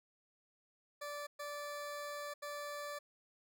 20% pulse tone bursts at uneven times, 583 Hz, D5, 13 cents flat, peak -37 dBFS, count 3, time 1.01-1.27 / 1.39-2.34 / 2.42-2.99 s, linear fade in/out 10 ms, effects none

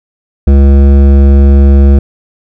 triangle tone with hard clipping, 69.3 Hz, C#2, in tune, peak -3 dBFS, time 0.47-1.99 s, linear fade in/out 5 ms, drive 17 dB, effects none

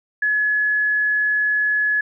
sine tone, 1699 Hz, G#6, 39 cents sharp, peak -16 dBFS, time 0.22-2.01 s, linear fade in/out 5 ms, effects none

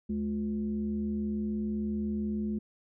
sine tone with frequency modulation, 213.5 Hz, G#3, 48 cents sharp, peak -29 dBFS, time 0.09-2.59 s, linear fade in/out 10 ms, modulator 142 Hz, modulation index 0.55, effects none

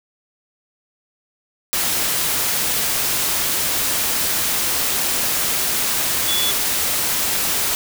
sine tone in noise, 3428 Hz, A7, 46 cents flat, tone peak -20 dBFS, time 6.28-6.51 s, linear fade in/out 0 ms, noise white, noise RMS -20 dBFS, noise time 1.73-7.75 s, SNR -3 dB, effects none

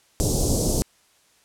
pink band-stop noise, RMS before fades -21 dBFS, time 0.2-0.82 s, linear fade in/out 0 ms, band 600 to 5500 Hz, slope 24 dB/octave, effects white hiss -60 dBFS RMS until 1.44 s + low-pass 10000 Hz 12 dB/octave

